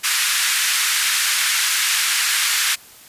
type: band-pass noise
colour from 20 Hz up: pink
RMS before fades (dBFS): -19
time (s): 0.03-2.76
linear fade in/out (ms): 20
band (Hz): 1500 to 13000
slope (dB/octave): 24
effects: white hiss -44 dBFS RMS until 3.08 s + resampled to 32000 Hz